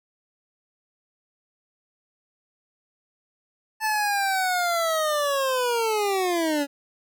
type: linear sweep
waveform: 25% pulse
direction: down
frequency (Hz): 880 to 277.2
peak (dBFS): -18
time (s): 3.8-6.67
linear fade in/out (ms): 50
effects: none